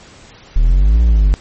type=linear two-way sweep; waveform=triangle; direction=up then down; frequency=36.04 to 59 to 46.58 Hz; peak=-5 dBFS; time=0.56-1.34 s; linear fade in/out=0 ms; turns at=1.03 s; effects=pink hiss -41 dBFS RMS until 1.4 s + MP3 32 kbps